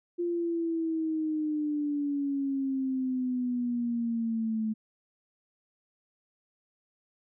sine exponential sweep, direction down, 349.2 to 216.8 Hz, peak -27 dBFS, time 0.18-4.74 s, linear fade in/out 20 ms, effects none

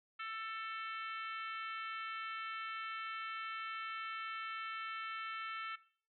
harmonic tone, 443.4 Hz, A4, 13 cents sharp, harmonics 3 / 4 / 5 / 6 / 7 / 8 / 9, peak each -43 / -50 / -49 / -51 / -53 / -62 / -62 dBFS, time 0.19-5.76 s, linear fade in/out 10 ms, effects noise-tail reverb RT60 0.5 s tail -18 dB re dry

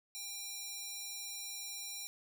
square tone with high-pass filter, 799 Hz, G5, 33 cents sharp, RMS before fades -44 dBFS, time 0.15-2.07 s, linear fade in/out 0 ms, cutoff 5000 Hz, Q 1.1, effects none

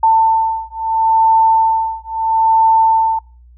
sine beating tone pair, 893 / 893.75 Hz, A5 / A5, +25 / +27 cents, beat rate 0.75 Hz, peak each -13 dBFS, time 0.03-3.19 s, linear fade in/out 5 ms, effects noise-tail reverb RT60 0.4 s tail -25 dB re dry + added 60 Hz sine -40 dBFS peak until 3.57 s

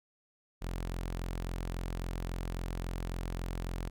sawtooth tone, 43.65 Hz, F1, in tune, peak -31 dBFS, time 0.61-3.9 s, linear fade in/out 20 ms, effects none

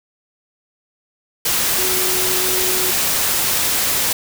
sine tone in noise, 370 Hz, F#4, in tune, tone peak -25 dBFS, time 1.78-2.91 s, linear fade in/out 5 ms, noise white, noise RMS -18 dBFS, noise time 1.45-4.13 s, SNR -10 dB, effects none

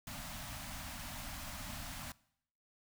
pink band-stop noise, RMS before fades -45 dBFS, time 0.07-2.12 s, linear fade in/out 2 ms, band 290 to 580 Hz, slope 96 dB/octave, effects noise-tail reverb RT60 0.7 s tail -21 dB re dry

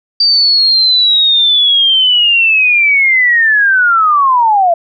sine linear sweep, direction down, 4665 to 659.3 Hz, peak -6 dBFS, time 0.2-4.74 s, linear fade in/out 5 ms, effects none

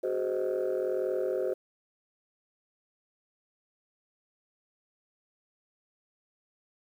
sine chord, Ab dominant seventh, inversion third, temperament just, 373.8 / 415.3 / 519.1 / 623 Hz, Gb4 / Ab4 / C5 / Eb5, +18 / 0 / -14 / +2 cents, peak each -30 / -34 / -30 / -35 dBFS, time 0.03-1.54 s, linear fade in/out 10 ms, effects tanh soft clip ceiling -22 dBFS + 10-bit

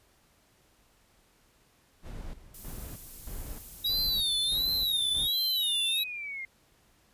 brown noise with tremolo, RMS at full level -40 dBFS, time 2.02-5.29 s, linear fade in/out 50 ms, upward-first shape square, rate 1.6 Hz, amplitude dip 75%
violet noise, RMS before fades -44 dBFS, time 2.54-6 s, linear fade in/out 5 ms
square tone with vibrato, 3785 Hz, A#7, 26 cents sharp, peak -27 dBFS, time 3.84-6.04 s, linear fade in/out 10 ms, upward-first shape sine, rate 1.4 Hz, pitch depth 140 cents each way
sine linear sweep, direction down, 4839 to 2093 Hz, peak -35 dBFS, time 3.86-6.45 s, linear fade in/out 2 ms
effects pink hiss -65 dBFS RMS until 7.13 s + resampled to 32000 Hz

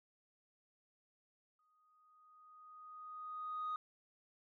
sine tone with exponential growth, 1244.5 Hz, D#6, in tune, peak -35 dBFS, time 1.59-3.76 s, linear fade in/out 2 ms, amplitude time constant 470 ms, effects tanh soft clip ceiling -35 dBFS

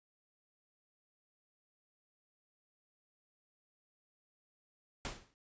pink noise with exponential decay, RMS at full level -37 dBFS, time 5.05-5.34 s, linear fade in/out 0 ms, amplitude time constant 61 ms, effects resampled to 16000 Hz

